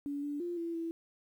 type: tone with pitch steps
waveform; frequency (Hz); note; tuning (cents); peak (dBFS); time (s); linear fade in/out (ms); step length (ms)
sine; 285.3 / 290.2 / 348.3 / 336.1 / 331.4; C#4 / D4 / F4 / E4 / E4; +50 / -21 / -5 / +34 / +9; -34; 0.06-0.91; 0; 170
effects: 11-bit